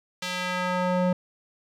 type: tone with band-pass filter sweep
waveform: square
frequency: 181.3 Hz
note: F#3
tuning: 35 cents flat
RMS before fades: -26 dBFS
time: 0.22-1.13 s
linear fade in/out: 5 ms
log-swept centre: 3900 to 420 Hz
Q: 0.86
effects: none